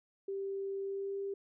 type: tone with pitch glide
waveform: sine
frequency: 392 to 395.6 Hz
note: G4 to G4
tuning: 0 to +16 cents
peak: -35 dBFS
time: 0.28-1.34 s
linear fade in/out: 5 ms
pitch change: +16 cents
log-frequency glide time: 0.82-1.19 s
effects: none